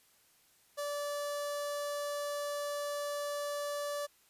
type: tone with notch filter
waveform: sawtooth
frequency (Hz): 580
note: D5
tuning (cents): -22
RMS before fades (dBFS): -37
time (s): 0.77-4.07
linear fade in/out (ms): 20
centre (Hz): 2400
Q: 1.6
effects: white hiss -67 dBFS RMS until 4.29 s + resampled to 32000 Hz

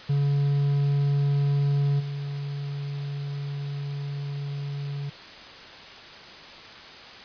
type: tone with level steps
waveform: triangle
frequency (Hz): 141.8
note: C#3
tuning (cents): +40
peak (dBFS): -18 / -27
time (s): 0.09-5.1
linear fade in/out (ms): 10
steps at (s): 1.99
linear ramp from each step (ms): 20
effects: white hiss -43 dBFS RMS until 7.24 s + resampled to 11025 Hz

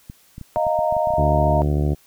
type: clicks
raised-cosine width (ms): 5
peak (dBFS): -22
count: 11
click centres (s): 0.099 / 0.381 / 0.413 / 0.569 / 0.668 / 0.79 / 0.925 / 0.967 / 1.073 / 1.105 / 1.138
type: chord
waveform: sine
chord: Eb suspended second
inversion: none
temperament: equal with one note detuned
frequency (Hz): 622.3 / 698.5 / 923.8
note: Eb5 / F5 / Bb5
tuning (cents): 0 / 0 / -16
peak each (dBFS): -20 / -22 / -24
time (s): 0.56-1.62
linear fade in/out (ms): 0
type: harmonic tone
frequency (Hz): 73.42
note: D2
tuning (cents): 0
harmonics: 1 / 2 / 3 / 4 / 5 / 6 / 7 / 8 / 9 / 10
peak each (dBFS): -20 / -21 / -30 / -28 / -29 / -36 / -37 / -38 / -37 / -40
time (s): 1.17-1.95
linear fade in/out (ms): 20
effects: white hiss -55 dBFS RMS until 2.06 s

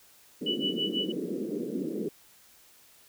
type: band-pass noise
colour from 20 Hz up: white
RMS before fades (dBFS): -33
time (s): 0.41-2.09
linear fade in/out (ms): 5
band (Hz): 180 to 440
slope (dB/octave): 48
type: tone with tremolo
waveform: sine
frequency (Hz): 2960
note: F#7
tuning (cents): 0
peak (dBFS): -26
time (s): 0.46-1.12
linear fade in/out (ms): 5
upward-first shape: sine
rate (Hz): 6.1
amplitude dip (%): 95
effects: white hiss -58 dBFS RMS until 3.08 s

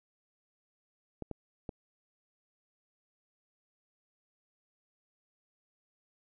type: clicks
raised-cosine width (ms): 2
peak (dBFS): -25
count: 3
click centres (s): 1.223 / 1.313 / 1.692
effects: none

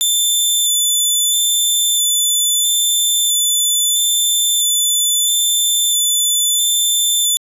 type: tone with vibrato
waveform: 15% pulse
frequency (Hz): 3520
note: A7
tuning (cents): 0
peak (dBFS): -6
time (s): 0.01-7.37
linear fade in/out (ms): 0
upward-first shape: square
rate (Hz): 0.76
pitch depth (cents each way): 12
effects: resampled to 32000 Hz

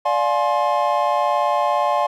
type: chord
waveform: triangle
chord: D half-diminished seventh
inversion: none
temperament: just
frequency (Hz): 587.3 / 704.8 / 845.8 / 1057.2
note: D5 / F5 / Ab5 / C6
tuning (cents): 0 / +16 / +31 / +18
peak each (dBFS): -20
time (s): 0.05-2.07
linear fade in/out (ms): 10
effects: none

